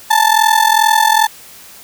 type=ring-modulated tone; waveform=35% pulse; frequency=880 Hz; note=A5; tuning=in tune; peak=-4 dBFS; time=0.1-1.27 s; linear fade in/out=10 ms; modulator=21.2 Hz; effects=white hiss -38 dBFS RMS until 1.83 s